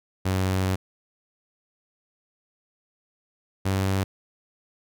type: tone pair in turn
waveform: sawtooth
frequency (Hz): 94.1 / 96.24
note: F#2 / G2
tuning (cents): +30 / -31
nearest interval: unison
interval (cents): 39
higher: second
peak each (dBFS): -18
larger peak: neither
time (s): 0.25-0.76 / 3.65-4.04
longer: first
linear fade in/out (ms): 10
effects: none